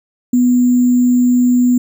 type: tone with sample-and-hold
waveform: sine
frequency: 246.9 Hz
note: B3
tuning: in tune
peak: -8 dBFS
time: 0.33-1.78 s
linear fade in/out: 5 ms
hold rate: 7350 Hz
effects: none